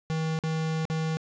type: tone with dropouts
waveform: square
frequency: 159.5 Hz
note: D#3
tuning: 43 cents sharp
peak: -27 dBFS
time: 0.1-1.17 s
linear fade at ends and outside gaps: 0 ms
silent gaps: 0.389-0.437 / 0.853-0.9 s
effects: resampled to 16000 Hz + 9-bit